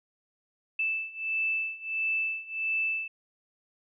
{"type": "beating tone pair", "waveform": "sine", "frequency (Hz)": [2637, 2638.5], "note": ["E7", "E7"], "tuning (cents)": [0, 1], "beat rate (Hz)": 1.5, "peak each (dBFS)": [-32, -30], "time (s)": [0.79, 3.08], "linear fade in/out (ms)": 5, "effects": []}